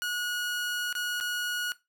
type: tone with dropouts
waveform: sawtooth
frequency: 1453 Hz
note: F#6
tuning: 32 cents flat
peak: -26 dBFS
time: 0.02-1.72 s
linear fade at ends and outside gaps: 0 ms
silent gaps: 0.927-0.952 / 1.201-1.209 s
effects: noise-tail reverb RT60 0.2 s tail -17 dB re dry